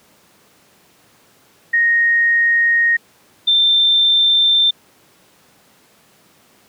sine tone pair in turn, 1864.7 / 3572 Hz, A#6 / A7, 0 / +25 cents, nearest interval major seventh, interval 1125 cents, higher second, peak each -11 / -10 dBFS, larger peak second, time 1.73-2.97 / 3.47-4.71 s, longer neither, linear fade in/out 10 ms, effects pink hiss -52 dBFS RMS until 6.68 s + high-pass 150 Hz 12 dB/octave

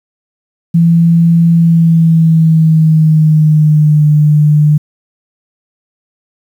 sine tone with pitch glide, 167.6 to 150.18 Hz, E3 to D3, +29 to +39 cents, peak -4 dBFS, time 0.74-4.78 s, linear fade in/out 10 ms, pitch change -190 cents, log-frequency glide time 1.53-4.06 s, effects 7-bit

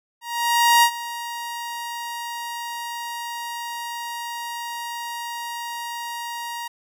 sawtooth tone with ADSR envelope, 943 Hz, A#5, 20 cents sharp, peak -8 dBFS, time 0.21-6.68 s, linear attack 620 ms, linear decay 72 ms, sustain -17 dB, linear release 8 ms, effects none

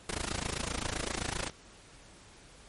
pink noise with amplitude modulation, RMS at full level -31 dBFS, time 0.09-1.5 s, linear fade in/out 2 ms, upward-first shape sine, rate 27.7 Hz, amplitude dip 95%, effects pink hiss -55 dBFS RMS until 2.68 s + MP3 48 kbps

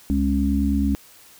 harmonic tone, 69.3 Hz, C#2, in tune, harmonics 1 / 3 / 4, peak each -22 / -22 / -22 dBFS, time 0.1-0.95 s, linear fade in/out 0 ms, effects white hiss -49 dBFS RMS until 1.39 s

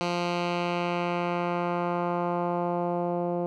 10% pulse tone with low-pass filter sweep, 174.61 Hz, F3, in tune, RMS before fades -28 dBFS, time 0.01-3.46 s, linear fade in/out 0 ms, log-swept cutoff 4600 to 560 Hz, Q 1.2, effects none

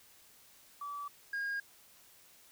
sine tone pair in turn, 1152 / 1625.6 Hz, D6 / G#6, -34 / -38 cents, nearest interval tritone, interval 596 cents, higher second, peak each -38 / -31 dBFS, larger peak second, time 0.81-1.08 / 1.33-1.6 s, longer neither, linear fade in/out 5 ms, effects tanh soft clip ceiling -33 dBFS + white hiss -61 dBFS RMS until 2.51 s

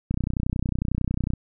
click train, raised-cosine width 5 ms, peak -12 dBFS, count 39, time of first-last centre 0.11-1.336 s, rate 31 Hz, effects none

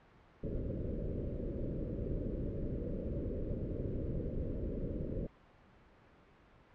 pink low-pass noise, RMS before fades -38 dBFS, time 0.43-5.27 s, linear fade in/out 5 ms, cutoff 580 Hz, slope 96 dB/octave, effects pink hiss -62 dBFS RMS until 6.74 s + low-pass 2000 Hz 12 dB/octave

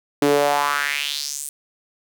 sawtooth tone with high-pass filter sweep, 144 Hz, D3, 34 cents flat, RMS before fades -21 dBFS, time 0.22-1.49 s, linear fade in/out 2 ms, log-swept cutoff 320 to 9500 Hz, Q 3.5, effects none

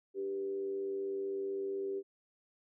sine tone with frequency modulation, 392 Hz, G4, in tune, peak -34 dBFS, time 0.14-2.03 s, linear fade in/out 50 ms, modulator 95.8 Hz, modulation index 0.39, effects none

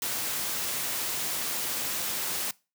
white noise, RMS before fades -31 dBFS, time 0.02-2.51 s, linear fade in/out 2 ms, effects noise-tail reverb RT60 0.3 s tail -23 dB re dry + high-pass 100 Hz 12 dB/octave

